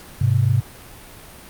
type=tone pair together; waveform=sine; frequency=102.3 / 128.89 Hz; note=G#2 / C3; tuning=-26 / -26 cents; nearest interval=major third; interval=400 cents; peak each=-17 dBFS; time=0.21-0.61 s; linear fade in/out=5 ms; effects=pink hiss -41 dBFS RMS until 1.49 s + Opus 48 kbps